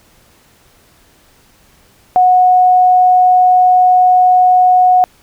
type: tone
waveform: sine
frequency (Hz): 732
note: F#5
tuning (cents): -19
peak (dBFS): -5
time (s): 2.16-5.04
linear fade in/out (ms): 0
effects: pink hiss -49 dBFS RMS until 5.22 s